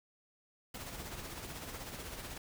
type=noise with tremolo; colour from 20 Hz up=pink; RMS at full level=-43 dBFS; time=0.74-2.38 s; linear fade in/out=5 ms; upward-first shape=sine; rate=16 Hz; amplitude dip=45%; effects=none